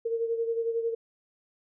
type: beating tone pair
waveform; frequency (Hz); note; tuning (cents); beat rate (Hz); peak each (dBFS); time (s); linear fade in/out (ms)
sine; 458.2 / 469.2; A#4 / A#4; -30 / +11; 11; -27 / -34; 0.05-0.95; 10
effects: none